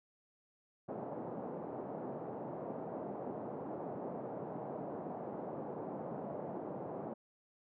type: band-pass noise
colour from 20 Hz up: white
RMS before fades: -43 dBFS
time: 0.88-7.14 s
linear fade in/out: 10 ms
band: 140 to 740 Hz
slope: 24 dB/octave
effects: none